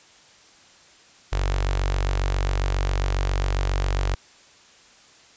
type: tone with notch filter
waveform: sawtooth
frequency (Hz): 47.37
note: F#1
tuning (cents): +41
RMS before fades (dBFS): -23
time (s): 1.32-4.15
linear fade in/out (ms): 10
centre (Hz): 210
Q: 0.58
effects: white hiss -52 dBFS RMS until 5.36 s + resampled to 16000 Hz